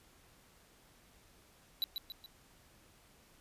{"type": "tone with echo", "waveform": "square", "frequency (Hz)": 3951, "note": "B7", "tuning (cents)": 0, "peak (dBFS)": -31, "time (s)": [1.82, 1.84], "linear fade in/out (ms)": 0, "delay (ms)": 140, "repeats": 3, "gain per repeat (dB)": -6, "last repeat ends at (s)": 2.26, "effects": ["pink hiss -64 dBFS RMS until 3.4 s", "resampled to 32000 Hz"]}